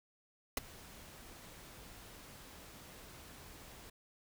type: noise with ADSR envelope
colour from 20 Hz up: pink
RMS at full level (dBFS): -31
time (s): 0.57-3.9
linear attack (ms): 3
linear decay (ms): 15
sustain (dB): -23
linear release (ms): 6
effects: none